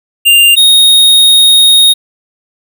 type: tone pair in turn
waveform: square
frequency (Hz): 2794 / 3730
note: F7 / A#7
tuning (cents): 0 / 0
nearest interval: perfect fourth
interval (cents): 500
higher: second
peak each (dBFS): -3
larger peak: neither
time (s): 0.25-0.56 / 0.56-1.94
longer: second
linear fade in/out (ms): 20
effects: none